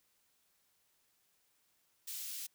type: high-pass noise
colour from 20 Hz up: white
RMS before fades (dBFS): -43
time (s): 2.07-2.47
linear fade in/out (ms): 10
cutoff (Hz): 3300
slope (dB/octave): 12
effects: white hiss -75 dBFS RMS until 2.54 s